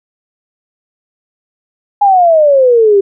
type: exponential sweep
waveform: sine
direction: down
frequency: 830.6 to 387.6 Hz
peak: -4 dBFS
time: 2.01-3.01 s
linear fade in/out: 10 ms
effects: none